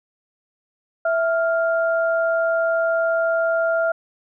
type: tone pair together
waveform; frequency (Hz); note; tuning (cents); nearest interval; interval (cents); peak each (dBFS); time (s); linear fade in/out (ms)
sine; 659.3 / 1397; E5 / F6; 0 / 0; octave + minor second; 1300; -18 / -23; 1.05-3.92; 5
effects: none